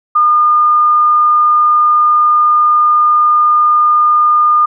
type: tone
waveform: sine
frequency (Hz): 1214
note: D#6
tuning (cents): -43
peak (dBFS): -6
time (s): 0.15-4.66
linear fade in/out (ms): 10
effects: none